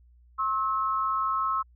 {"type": "tone pair together", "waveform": "sine", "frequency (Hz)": [1073.1, 1298], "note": ["C6", "E6"], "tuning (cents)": [43, -27], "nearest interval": "minor third", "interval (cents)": 330, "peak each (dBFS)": -27, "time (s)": [0.38, 1.63], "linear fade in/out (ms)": 20, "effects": ["added 60 Hz sine -54 dBFS peak until 1.75 s"]}